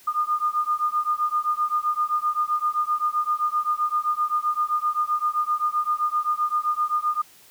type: beating tone pair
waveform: sine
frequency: 1214 / 1221.7 Hz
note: D#6 / D#6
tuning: -43 / -32 cents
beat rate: 7.7 Hz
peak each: -24 dBFS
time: 0.07-7.22 s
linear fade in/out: 10 ms
effects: white hiss -52 dBFS RMS until 7.5 s